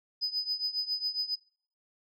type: tone with tremolo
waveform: sine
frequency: 5000 Hz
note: D#8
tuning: 8 cents sharp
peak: -25 dBFS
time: 0.21-1.36 s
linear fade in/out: 20 ms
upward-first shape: triangle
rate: 7.3 Hz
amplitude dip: 90%
effects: noise-tail reverb RT60 0.5 s tail -24 dB re dry + tanh soft clip ceiling -23 dBFS